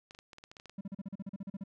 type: clicks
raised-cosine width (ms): 0.2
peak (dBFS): -33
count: 11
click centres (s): 0.109 / 0.149 / 0.189 / 0.332 / 0.384 / 0.439 / 0.515 / 0.568 / 0.599 / 0.657 / 0.696
type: tone bursts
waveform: triangle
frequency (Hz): 196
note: G3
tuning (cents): 0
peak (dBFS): -35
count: 13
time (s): 0.78-1.638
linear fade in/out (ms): 5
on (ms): 30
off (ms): 39
effects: none